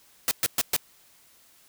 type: noise bursts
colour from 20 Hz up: white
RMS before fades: -23 dBFS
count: 4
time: 0.28-0.764 s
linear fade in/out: 0 ms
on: 31 ms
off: 120 ms
effects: white hiss -58 dBFS RMS until 1.68 s